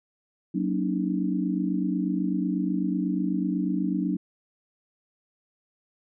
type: chord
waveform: sine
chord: D# minor seventh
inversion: first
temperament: equal with one note detuned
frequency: 185 / 233.1 / 283 / 311.1 Hz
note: F#3 / A#3 / C#4 / D#4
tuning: 0 / 0 / +36 / 0 cents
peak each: -27 / -32 / -29 / -30 dBFS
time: 0.54-4.17 s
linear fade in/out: 10 ms
effects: none